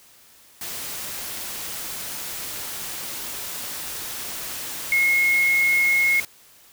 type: tone in noise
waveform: sine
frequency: 2163 Hz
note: C#7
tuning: 43 cents flat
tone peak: -16 dBFS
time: 4.92-6.2 s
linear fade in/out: 2 ms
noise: white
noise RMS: -32 dBFS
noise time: 0.61-6.25 s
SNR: +13 dB
effects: white hiss -52 dBFS RMS until 6.72 s